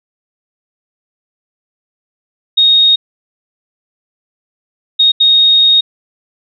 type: tone bursts at uneven times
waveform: sine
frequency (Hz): 3729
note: A#7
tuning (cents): 0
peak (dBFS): -5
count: 3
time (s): 2.57-2.96 / 4.99-5.12 / 5.2-5.81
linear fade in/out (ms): 10
effects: none